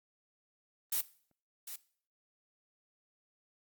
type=noise with echo; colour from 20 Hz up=blue; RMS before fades=-32 dBFS; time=0.92-1.01 s; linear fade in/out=5 ms; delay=750 ms; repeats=1; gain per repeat=-12 dB; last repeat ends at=1.76 s; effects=noise-tail reverb RT60 0.5 s tail -18 dB re dry + Opus 24 kbps